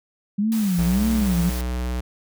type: tone with vibrato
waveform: sine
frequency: 196 Hz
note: G3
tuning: in tune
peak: -18 dBFS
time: 0.38-1.5 s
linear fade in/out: 10 ms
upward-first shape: sine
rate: 1.7 Hz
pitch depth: 240 cents each way
type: noise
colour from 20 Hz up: white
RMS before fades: -35 dBFS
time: 0.52-1.61 s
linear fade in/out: 0 ms
type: tone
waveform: square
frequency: 61.7 Hz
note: B1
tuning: 1 cent flat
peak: -24 dBFS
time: 0.78-2.01 s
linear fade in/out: 10 ms
effects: none